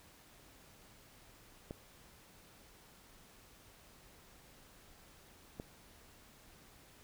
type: clicks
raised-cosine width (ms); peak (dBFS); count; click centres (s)
2; -29; 2; 1.709 / 5.599
effects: pink hiss -61 dBFS RMS until 7.03 s